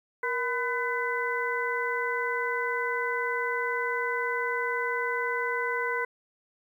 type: harmonic tone with a mistuned harmonic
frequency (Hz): 502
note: B4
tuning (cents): +28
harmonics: 1 / 2 / 3 / 4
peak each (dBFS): -32 / -32 / -32 / -32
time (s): 0.23-6.05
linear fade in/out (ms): 5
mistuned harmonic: 1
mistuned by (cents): -100
effects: 10-bit